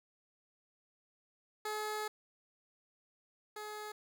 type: tone pair in turn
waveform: 15% pulse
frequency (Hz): 426.3 / 423.4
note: G#4 / G#4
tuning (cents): +45 / +33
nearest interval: unison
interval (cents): 12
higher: first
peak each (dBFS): -30 / -36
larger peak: first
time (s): 1.65-2.08 / 3.56-3.92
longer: first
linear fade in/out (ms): 5
effects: none